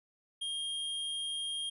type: tone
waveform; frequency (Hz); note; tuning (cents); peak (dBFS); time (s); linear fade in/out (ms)
square; 3226; G7; +49; -35; 0.41-1.7; 10
effects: resampled to 32000 Hz